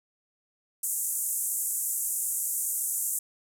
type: band-pass noise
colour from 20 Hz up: pink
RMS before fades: -30 dBFS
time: 0.83-3.19 s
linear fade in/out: 5 ms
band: 7300 to 14000 Hz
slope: 48 dB/octave
effects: none